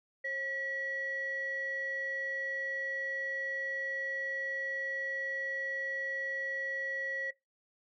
sine tone pair together, 538.2 / 1932 Hz, C5 / B6, +49 / -39 cents, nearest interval octave + minor seventh, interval 2212 cents, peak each -40 / -34 dBFS, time 0.24-7.31 s, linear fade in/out 10 ms, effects noise-tail reverb RT60 0.2 s tail -20 dB re dry + tanh soft clip ceiling -27 dBFS

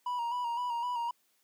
triangle tone with vibrato, 961 Hz, B5, 48 cents flat, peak -29 dBFS, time 0.06-1.11 s, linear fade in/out 5 ms, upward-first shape square, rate 3.9 Hz, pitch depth 41 cents each way, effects white hiss -72 dBFS RMS until 1.43 s + high-pass 150 Hz 12 dB/octave

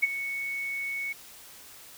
sine tone with ADSR envelope, 2217 Hz, C#7, in tune, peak -17 dBFS, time 0.02-1.13 s, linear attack 17 ms, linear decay 23 ms, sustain -13 dB, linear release 10 ms, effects white hiss -49 dBFS RMS until 1.97 s

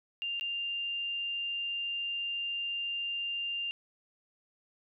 sine tone with dropouts, 2794 Hz, F7, in tune, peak -32 dBFS, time 0.22-3.71 s, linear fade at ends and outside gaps 0 ms, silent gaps 0.397-0.41 s, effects none

